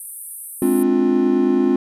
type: band-pass noise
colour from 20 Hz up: pink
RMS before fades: -34 dBFS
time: 0-0.83 s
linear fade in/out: 2 ms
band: 8800 to 13000 Hz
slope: 96 dB/octave
type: chord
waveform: triangle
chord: D half-diminished seventh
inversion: second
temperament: just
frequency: 211.4 / 264.3 / 293.7 / 352.4 Hz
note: Ab3 / C4 / D4 / F4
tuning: +31 / +18 / 0 / +16 cents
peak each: -21 / -15 / -21 / -16 dBFS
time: 0.62-1.76 s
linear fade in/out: 2 ms
effects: none